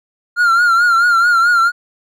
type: tone with vibrato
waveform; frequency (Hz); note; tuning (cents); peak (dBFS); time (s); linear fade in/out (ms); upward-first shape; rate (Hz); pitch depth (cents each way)
triangle; 1396.9; F6; 0; -7; 0.36-1.72; 50; triangle; 4.6; 79
effects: none